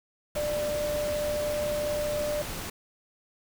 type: tone in noise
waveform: sine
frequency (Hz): 594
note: D5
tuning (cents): +20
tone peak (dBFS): -27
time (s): 0.36-2.42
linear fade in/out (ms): 5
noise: pink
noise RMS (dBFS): -36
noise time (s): 0.35-2.7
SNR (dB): +6
effects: none